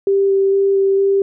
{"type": "tone with vibrato", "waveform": "sine", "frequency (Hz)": 392, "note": "G4", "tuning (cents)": 0, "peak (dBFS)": -11, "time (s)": [0.07, 1.22], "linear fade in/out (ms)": 2, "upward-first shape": "square", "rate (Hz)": 2.2, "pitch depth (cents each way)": 8, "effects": []}